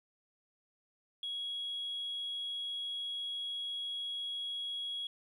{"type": "tone", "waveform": "sine", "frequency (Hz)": 3322, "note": "G#7", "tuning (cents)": 0, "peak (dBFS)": -35, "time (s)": [1.23, 5.07], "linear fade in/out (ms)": 2, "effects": ["tanh soft clip ceiling -32 dBFS", "12-bit"]}